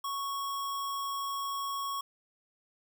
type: tone with sample-and-hold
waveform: sine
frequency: 1108.7 Hz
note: C#6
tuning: in tune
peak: -32 dBFS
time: 0.04-2.01 s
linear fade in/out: 5 ms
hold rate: 4410 Hz
effects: none